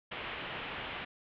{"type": "low-pass noise", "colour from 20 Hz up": "white", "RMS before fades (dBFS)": -41, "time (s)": [0.11, 1.05], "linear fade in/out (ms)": 10, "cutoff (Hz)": 3200, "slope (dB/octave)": 48, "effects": []}